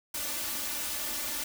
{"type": "noise with comb filter", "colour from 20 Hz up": "white", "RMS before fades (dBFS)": -34, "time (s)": [0.14, 1.44], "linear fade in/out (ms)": 5, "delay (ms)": 3.4, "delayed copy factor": 0.85, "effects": []}